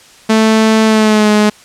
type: tone with pitch glide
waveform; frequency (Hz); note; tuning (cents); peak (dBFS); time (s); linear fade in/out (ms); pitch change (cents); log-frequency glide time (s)
sawtooth; 220 to 210.8; A3 to G#3; 0 to +26; -3; 0.29-1.5; 10; -74; 0.85-1.3
effects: white hiss -41 dBFS RMS until 1.64 s + low-pass 8000 Hz 12 dB/octave

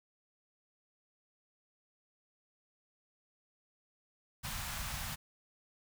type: band-stop noise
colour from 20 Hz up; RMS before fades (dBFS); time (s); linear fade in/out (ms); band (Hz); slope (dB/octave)
pink; -40; 4.43-5.16; 20; 180 to 770; 24
effects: none

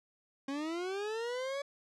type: linear sweep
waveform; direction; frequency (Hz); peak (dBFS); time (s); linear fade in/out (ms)
40% pulse; up; 268.3 to 569; -34; 0.48-1.62; 5
effects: low-pass 6000 Hz 12 dB/octave

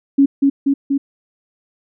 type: tone with echo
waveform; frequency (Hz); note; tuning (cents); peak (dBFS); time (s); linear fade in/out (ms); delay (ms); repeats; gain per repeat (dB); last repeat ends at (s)
sine; 277.2; C#4; 0; -7; 0.18-0.26; 10; 240; 3; -2; 0.98
effects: none

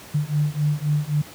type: beating tone pair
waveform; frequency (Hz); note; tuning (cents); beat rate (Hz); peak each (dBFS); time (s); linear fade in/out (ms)
sine; 146.83 / 150.63; D3 / D3; 0 / +44; 3.8; -22; 0.14-1.22; 10
effects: pink hiss -42 dBFS RMS until 1.34 s + high-pass 80 Hz 12 dB/octave

